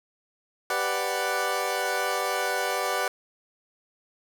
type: chord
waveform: 20% pulse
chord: G major seventh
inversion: none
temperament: equal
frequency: 392 / 493.9 / 587.3 / 740 Hz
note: G4 / B4 / D5 / F#5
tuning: 0 / 0 / 0 / 0 cents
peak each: -28 / -26 / -26 / -25 dBFS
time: 0.7-3.08 s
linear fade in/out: 2 ms
effects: none